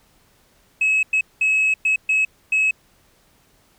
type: tone bursts at uneven times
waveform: sine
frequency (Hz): 2573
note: E7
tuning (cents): -43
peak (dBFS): -13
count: 6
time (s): 0.81-1.03 / 1.13-1.21 / 1.41-1.74 / 1.85-1.96 / 2.09-2.25 / 2.52-2.71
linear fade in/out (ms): 5
effects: tanh soft clip ceiling -13 dBFS + pink hiss -58 dBFS RMS until 3.78 s